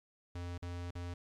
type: tone with dropouts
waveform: square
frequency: 87.7 Hz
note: F2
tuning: 8 cents sharp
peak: -40 dBFS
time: 0.35-1.14 s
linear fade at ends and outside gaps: 5 ms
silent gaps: 0.579-0.624 / 0.908-0.952 s
effects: low-pass 7000 Hz 12 dB/octave + 12-bit